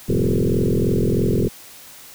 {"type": "tone with frequency modulation", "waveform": "sine", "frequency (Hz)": 119.6, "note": "A#2", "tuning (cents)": 45, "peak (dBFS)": -15, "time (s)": [0.08, 1.49], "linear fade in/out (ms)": 20, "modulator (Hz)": 43.1, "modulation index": 7.6, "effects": ["white hiss -42 dBFS RMS until 2.14 s"]}